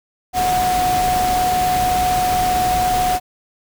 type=tone in noise; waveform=sine; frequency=732 Hz; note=F#5; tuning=19 cents flat; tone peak=-15 dBFS; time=0.33-3.2 s; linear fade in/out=50 ms; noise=pink; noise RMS=-24 dBFS; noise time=0.33-3.2 s; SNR=+6 dB; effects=none